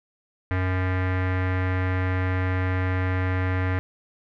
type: tone with low-pass filter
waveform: square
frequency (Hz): 92.5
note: F#2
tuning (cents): 0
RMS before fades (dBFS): -24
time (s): 0.51-3.79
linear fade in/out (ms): 0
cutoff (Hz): 1900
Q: 3.2
effects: none